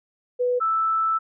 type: tone pair in turn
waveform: sine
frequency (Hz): 493.9 / 1318.6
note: B4 / E6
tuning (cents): 0 / 0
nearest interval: octave + perfect fourth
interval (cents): 1700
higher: second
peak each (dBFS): -19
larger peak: neither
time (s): 0.39-0.6 / 0.6-1.19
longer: second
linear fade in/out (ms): 20
effects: none